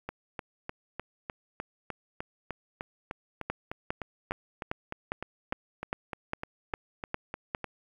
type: two click trains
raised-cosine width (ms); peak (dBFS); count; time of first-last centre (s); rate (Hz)
0.5; -20 / -15; 26 / 11; 0.09-7.643 / 3.5-7.549; 3.31 / 2.47
effects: 9-bit